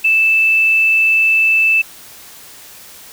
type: tone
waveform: sine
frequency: 2638 Hz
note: E7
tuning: 1 cent sharp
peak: -9 dBFS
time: 0.04-1.82 s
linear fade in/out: 10 ms
effects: white hiss -38 dBFS RMS until 3.12 s